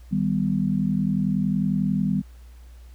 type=chord; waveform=sine; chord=Eb augmented; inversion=none; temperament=equal; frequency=155.56 / 196 / 246.9 Hz; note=Eb3 / G3 / B3; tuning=0 / 0 / 0 cents; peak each=-26 / -22 / -27 dBFS; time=0.11-2.22 s; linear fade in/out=20 ms; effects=added 60 Hz sine -42 dBFS peak until 2.94 s + pink hiss -59 dBFS RMS until 2.94 s